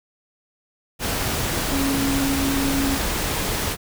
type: tone in noise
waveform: sine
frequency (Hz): 274.4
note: C#4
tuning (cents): -17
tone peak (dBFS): -21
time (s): 1.69-2.98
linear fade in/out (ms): 50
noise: pink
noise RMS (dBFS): -24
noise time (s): 0.99-3.77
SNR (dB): 0
effects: none